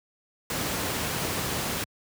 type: noise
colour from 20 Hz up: pink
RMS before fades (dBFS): -29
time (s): 0.5-1.84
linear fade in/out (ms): 2
effects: high-pass 80 Hz 12 dB/octave